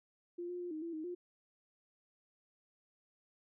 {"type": "tone with pitch steps", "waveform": "sine", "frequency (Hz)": [348.5, 355.6, 352.8, 311.5, 336.1, 313.2, 354.6], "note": ["F4", "F4", "F4", "D#4", "E4", "D#4", "F4"], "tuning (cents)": [-4, 31, 18, 2, 34, 11, 26], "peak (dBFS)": -39, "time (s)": [0.38, 1.15], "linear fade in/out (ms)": 10, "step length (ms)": 110, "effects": []}